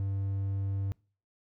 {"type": "tone", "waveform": "triangle", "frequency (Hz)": 98, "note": "G2", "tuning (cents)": 0, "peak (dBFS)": -27, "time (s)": [0, 0.92], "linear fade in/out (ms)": 0, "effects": ["noise-tail reverb RT60 0.4 s tail -25 dB re dry"]}